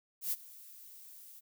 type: noise with ADSR envelope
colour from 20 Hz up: violet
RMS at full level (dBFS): -32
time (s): 0.21-1.41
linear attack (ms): 110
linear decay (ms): 34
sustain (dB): -21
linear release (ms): 27
effects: none